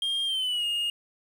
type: tone with pitch glide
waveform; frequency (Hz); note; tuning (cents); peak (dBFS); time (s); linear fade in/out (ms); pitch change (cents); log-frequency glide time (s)
triangle; 3214 to 2847; G7 to F7; +43 to +33; -24; 0.02-0.9; 2; -210; 0.25-0.65
effects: 9-bit